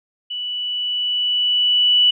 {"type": "tone with level ramp", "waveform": "sine", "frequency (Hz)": 2960, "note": "F#7", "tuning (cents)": 0, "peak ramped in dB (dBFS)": [-24, -10], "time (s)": [0.3, 2.11], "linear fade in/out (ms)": 10, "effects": []}